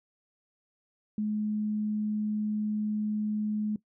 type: tone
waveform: sine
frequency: 212 Hz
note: G#3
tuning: 36 cents sharp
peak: -27 dBFS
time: 1.18-3.76 s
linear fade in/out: 2 ms
effects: noise-tail reverb RT60 0.1 s tail -18 dB re dry